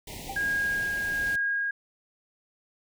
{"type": "band-stop noise", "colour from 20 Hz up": "pink", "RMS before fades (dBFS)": -40, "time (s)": [0.07, 1.36], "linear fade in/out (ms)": 5, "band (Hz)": [960, 1900], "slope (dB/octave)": 96}
{"type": "tone with exponential decay", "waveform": "triangle", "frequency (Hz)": 787, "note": "G5", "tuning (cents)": 7, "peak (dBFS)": -29, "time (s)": [0.29, 0.47], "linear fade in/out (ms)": 5, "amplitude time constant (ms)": 39}
{"type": "tone with tremolo", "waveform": "sine", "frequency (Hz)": 1632, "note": "G#6", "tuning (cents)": -31, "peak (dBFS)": -24, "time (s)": [0.36, 1.71], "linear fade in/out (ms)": 5, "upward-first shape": "sine", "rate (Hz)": 1.2, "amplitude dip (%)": 30}
{"effects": []}